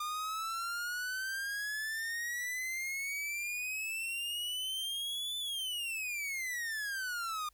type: exponential two-way sweep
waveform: 45% pulse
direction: up then down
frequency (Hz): 1207 to 3520 to 1207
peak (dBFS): -35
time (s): 0-7.49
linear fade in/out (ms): 5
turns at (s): 5.38
effects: added 50 Hz sine -67 dBFS peak until 7.53 s + white hiss -72 dBFS RMS until 7.53 s